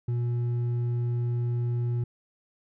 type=tone with hard clipping; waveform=sine; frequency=120 Hz; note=B2; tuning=49 cents flat; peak=-26 dBFS; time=0.08-2.04 s; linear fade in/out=5 ms; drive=4 dB; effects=none